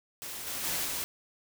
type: noise with level steps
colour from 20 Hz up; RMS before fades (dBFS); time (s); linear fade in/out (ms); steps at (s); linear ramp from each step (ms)
white; -40 / -36 / -32 / -34; 0.22-1.04; 0; 0.46 / 0.63 / 0.84; 20
effects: none